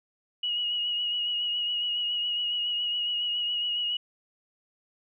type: tone with vibrato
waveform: sine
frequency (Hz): 2900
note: F#7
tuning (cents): -35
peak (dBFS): -26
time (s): 0.43-3.97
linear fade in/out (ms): 5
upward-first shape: sine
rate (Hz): 7.2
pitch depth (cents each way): 26
effects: none